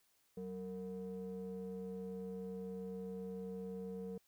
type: ring-modulated tone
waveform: triangle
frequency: 135.1 Hz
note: C#3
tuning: 44 cents flat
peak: -37 dBFS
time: 0.37-4.18 s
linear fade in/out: 5 ms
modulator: 324 Hz
effects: white hiss -75 dBFS RMS until 4.27 s